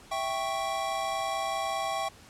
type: chord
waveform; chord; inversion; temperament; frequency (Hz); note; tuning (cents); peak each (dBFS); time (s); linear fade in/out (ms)
square; C# diminished; first; equal; 659.3 / 784 / 1108.7; E5 / G5 / C#6; 0 / 0 / 0; -35 / -33 / -35; 0.11-2.09; 10
effects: pink hiss -53 dBFS RMS until 2.29 s + low-pass 10000 Hz 12 dB/octave